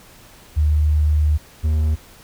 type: tone pair in turn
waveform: sine / triangle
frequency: 75.7 / 77.29 Hz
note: D#2 / D#2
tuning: -47 / -11 cents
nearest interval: unison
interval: 36 cents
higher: second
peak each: -13 dBFS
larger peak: neither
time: 0.56-1.38 / 1.63-1.96 s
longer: first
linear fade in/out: 20 ms
effects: pink hiss -46 dBFS RMS until 2.23 s